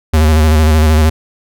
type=tone with vibrato; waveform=square; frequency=77.78 Hz; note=D#2; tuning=in tune; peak=-7 dBFS; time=0.13-1.1 s; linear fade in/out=10 ms; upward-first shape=square; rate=13 Hz; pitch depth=39 cents each way; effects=none